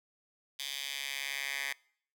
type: tone with high-pass filter sweep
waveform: 10% pulse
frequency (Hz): 138.59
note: C#3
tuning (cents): 0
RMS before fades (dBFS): -38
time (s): 0.59-1.73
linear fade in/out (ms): 5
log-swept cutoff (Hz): 3300 to 1900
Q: 2.1
effects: noise-tail reverb RT60 0.6 s tail -25 dB re dry